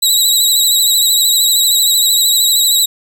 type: tone with vibrato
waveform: 20% pulse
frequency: 3900 Hz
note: B7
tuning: 23 cents flat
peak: -3 dBFS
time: 0.02-2.86 s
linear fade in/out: 10 ms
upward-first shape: sine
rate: 13 Hz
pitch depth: 52 cents each way
effects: none